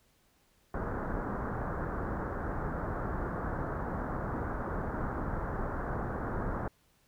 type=low-pass noise; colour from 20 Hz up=pink; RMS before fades=-35 dBFS; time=0.74-6.68 s; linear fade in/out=2 ms; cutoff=1600 Hz; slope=48 dB/octave; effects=pink hiss -69 dBFS RMS until 7.07 s

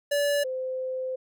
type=tone pair in turn; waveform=square / sine; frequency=576 / 516.6 Hz; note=D5 / C5; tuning=-34 / -22 cents; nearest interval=major second; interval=188 cents; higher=first; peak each=-23 / -28 dBFS; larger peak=first; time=0.11-0.44 / 0.44-1.16 s; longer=second; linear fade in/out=10 ms; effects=none

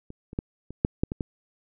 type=clicks; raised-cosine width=3 ms; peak=-27 / -27 / -14 / -25 / -7 / -9 / -17 / -15 dBFS; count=8; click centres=0.104 / 0.331 / 0.389 / 0.706 / 0.849 / 1.035 / 1.119 / 1.208 s; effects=none

